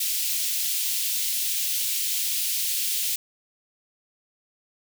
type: high-pass noise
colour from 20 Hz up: white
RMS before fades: -26 dBFS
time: 0-3.16 s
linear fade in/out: 5 ms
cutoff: 2600 Hz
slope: 24 dB/octave
effects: none